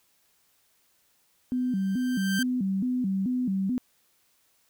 sawtooth tone with exponential growth, 1565 Hz, G6, 3 cents flat, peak -22 dBFS, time 1.51-2.43 s, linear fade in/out 5 ms, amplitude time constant 200 ms
sine tone with vibrato, 220 Hz, A3, in tune, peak -24 dBFS, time 1.52-3.78 s, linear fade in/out 0 ms, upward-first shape square, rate 2.3 Hz, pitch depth 230 cents each way
effects white hiss -67 dBFS RMS until 4.69 s

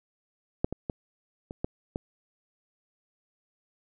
clicks, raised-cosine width 2 ms, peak -10 / -19 / -17 / -24 / -15 / -17 dBFS, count 6, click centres 0.645 / 0.726 / 0.898 / 1.509 / 1.645 / 1.959 s, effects none

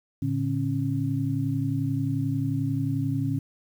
sine tone cluster, 113.7 / 145 / 272.8 Hz, A#2 / D3 / C#4, -43 / -22 / -28 cents, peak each -28 dBFS, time 0.22-3.39 s, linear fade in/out 5 ms, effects 9-bit

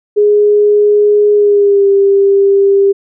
sine tone with pitch glide, 415.3 to 396.1 Hz, G#4 to G4, 0 to +18 cents, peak -5 dBFS, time 0.16-2.93 s, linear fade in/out 20 ms, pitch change -82 cents, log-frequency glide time 1.34-1.88 s, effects none

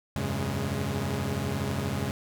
sawtooth tone cluster, 83.3 / 95.6 / 117 / 136.8 / 208 Hz, E2 / G2 / A#2 / C#3 / G#3, +19 / -43 / +7 / -23 / +3 cents, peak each -33 / -30 / -36 / -28 / -30 dBFS, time 0.16-2.11 s, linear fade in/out 0 ms, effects none

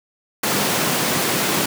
pink high-pass noise, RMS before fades -20 dBFS, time 0.43-1.66 s, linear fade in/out 5 ms, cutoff 150 Hz, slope 24 dB/octave, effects none

